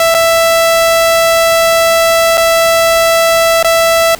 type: tone with dropouts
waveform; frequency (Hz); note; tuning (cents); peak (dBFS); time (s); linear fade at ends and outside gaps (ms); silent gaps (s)
sawtooth; 662; E5; +7; -3; 0-4.15; 2; 0.143-0.147 / 2.373-2.377 / 3.628-3.645
effects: pink hiss -31 dBFS RMS until 4.19 s